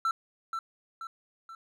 triangle tone with echo, 1338 Hz, E6, 25 cents sharp, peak -23 dBFS, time 0.05-0.11 s, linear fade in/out 2 ms, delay 480 ms, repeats 3, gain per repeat -6 dB, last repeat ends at 1.55 s, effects none

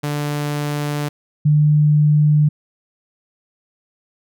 sawtooth / sine tone pair in turn, 146.83 / 149.83 Hz, D3 / D3, 0 / +35 cents, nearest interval unison, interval 35 cents, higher second, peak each -16 / -10 dBFS, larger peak second, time 0.03-1.09 / 1.45-2.49 s, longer first, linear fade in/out 10 ms, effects none

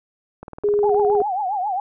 click train, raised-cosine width 1 ms, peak -21 dBFS, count 16, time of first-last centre 0.43-1.203 s, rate 19.4 Hz
sine tone, 412.3 Hz, G#4, 13 cents flat, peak -15 dBFS, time 0.64-1.22 s, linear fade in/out 2 ms
sine tone with vibrato, 784 Hz, G5, in tune, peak -20 dBFS, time 0.83-1.8 s, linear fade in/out 2 ms, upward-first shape triangle, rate 7.4 Hz, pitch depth 180 cents each way
effects none

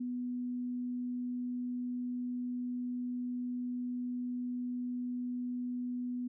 sine tone, 246.9 Hz, B3, in tune, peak -34 dBFS, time 0-6.28 s, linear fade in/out 10 ms, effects none

